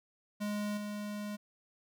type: tone with level steps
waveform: square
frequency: 207.7 Hz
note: G#3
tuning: in tune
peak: -34 / -38 dBFS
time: 0.4-1.37 s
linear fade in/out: 20 ms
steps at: 0.77 s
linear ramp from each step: 5 ms
effects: none